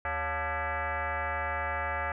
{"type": "tone with frequency modulation", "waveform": "sine", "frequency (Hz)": 394, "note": "G4", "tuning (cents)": 9, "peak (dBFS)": -29, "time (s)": [0.05, 2.12], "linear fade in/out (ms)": 2, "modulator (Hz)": 318, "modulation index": 5.3, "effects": []}